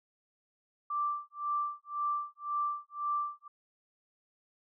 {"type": "tone with tremolo", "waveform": "sine", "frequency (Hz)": 1174.7, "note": "D6", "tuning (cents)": 0, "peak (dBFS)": -28, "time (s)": [0.9, 3.48], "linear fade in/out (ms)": 5, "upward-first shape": "sine", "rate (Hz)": 1.9, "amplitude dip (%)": 100, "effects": []}